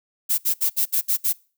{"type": "noise bursts", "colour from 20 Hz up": "violet", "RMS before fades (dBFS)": -20, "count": 7, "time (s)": [0.29, 1.331], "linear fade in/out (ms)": 20, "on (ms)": 93, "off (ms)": 65, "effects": ["noise-tail reverb RT60 0.4 s tail -25 dB re dry"]}